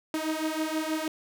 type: beating tone pair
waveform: sawtooth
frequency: 311.1 / 317.4 Hz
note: D#4 / D#4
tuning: 0 / +35 cents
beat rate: 6.3 Hz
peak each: -27 / -27 dBFS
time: 0.14-1.08 s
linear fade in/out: 2 ms
effects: none